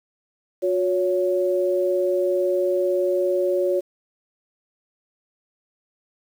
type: tone pair together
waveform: sine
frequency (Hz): 361.8 / 560.4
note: F#4 / C#5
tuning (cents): -39 / +19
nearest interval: minor sixth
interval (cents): 758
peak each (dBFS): -21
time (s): 0.62-3.81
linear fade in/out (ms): 20
effects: 8-bit